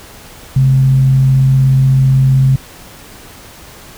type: tone with frequency modulation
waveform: sine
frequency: 133.5 Hz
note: C3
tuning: 35 cents sharp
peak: -6 dBFS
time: 0.56-2.56 s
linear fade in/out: 5 ms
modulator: 83 Hz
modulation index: 0.21
effects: pink hiss -36 dBFS RMS until 3.97 s